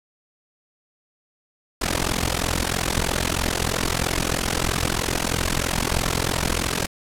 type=noise with amplitude modulation; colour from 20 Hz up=pink; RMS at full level=-19 dBFS; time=1.81-6.87 s; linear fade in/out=10 ms; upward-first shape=sine; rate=43.1 Hz; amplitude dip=95%; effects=low-pass 11000 Hz 12 dB/octave